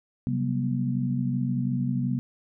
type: tone cluster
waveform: sine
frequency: 132.6 / 182.5 / 195.4 / 241 Hz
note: C3 / F#3 / G3 / B3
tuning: +23 / -24 / -5 / -42 cents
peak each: -27 / -34 / -32 / -28 dBFS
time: 0.27-2.19 s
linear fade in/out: 0 ms
effects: none